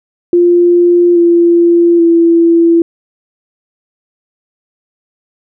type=tone with pitch steps; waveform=sine; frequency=349.2 / 342.4 / 335.7 Hz; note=F4 / F4 / E4; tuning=0 / -34 / +32 cents; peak=-4 dBFS; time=0.33-2.82 s; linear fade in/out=2 ms; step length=830 ms; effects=none